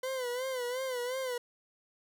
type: tone with vibrato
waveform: 40% pulse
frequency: 506 Hz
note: B4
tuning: 42 cents sharp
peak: -32 dBFS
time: 0.03-1.38 s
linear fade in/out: 5 ms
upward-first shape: sine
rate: 2.8 Hz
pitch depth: 81 cents each way
effects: none